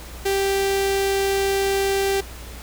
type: tone with notch filter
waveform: sawtooth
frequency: 392 Hz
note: G4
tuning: in tune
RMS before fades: -21 dBFS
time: 0.25-2.21 s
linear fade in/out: 10 ms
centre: 1100 Hz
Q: 1.8
effects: added 60 Hz sine -36 dBFS peak until 2.62 s + pink hiss -40 dBFS RMS until 2.62 s